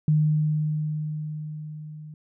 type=tone with level ramp; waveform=sine; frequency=152.9 Hz; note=D#3; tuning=30 cents flat; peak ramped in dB=-16 to -38 dBFS; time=0.08-2.14 s; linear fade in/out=2 ms; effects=none